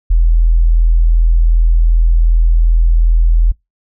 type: tone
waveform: sine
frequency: 41.32 Hz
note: E1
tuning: 5 cents sharp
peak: -6 dBFS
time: 0.1-3.52 s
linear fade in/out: 10 ms
effects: noise-tail reverb RT60 0.2 s tail -26 dB re dry